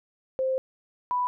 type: tone pair in turn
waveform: sine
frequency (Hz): 524 / 989.2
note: C5 / B5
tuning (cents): +2 / +3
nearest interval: major seventh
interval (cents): 1101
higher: second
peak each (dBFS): -23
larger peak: neither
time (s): 0.39-0.58 / 1.11-1.27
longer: first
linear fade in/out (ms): 0
effects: none